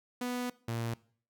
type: tone pair in turn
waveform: sawtooth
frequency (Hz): 246.9 / 115.88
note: B3 / A#2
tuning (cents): 0 / -10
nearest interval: octave + minor second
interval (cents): 1310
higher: first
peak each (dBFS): -29 / -29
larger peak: neither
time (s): 0.21-0.5 / 0.68-0.94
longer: first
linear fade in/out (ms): 5
effects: noise-tail reverb RT60 0.5 s tail -21 dB re dry